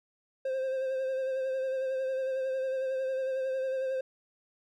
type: tone with vibrato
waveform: triangle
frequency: 526 Hz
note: C5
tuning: 9 cents sharp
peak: -27 dBFS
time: 0.45-4.01 s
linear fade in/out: 5 ms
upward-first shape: sine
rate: 11 Hz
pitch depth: 27 cents each way
effects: none